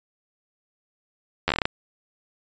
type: slowing click train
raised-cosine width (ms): 0.3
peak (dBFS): -5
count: 9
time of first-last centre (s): 1.48-1.655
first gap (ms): 11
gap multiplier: 1.19
effects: resampled to 16000 Hz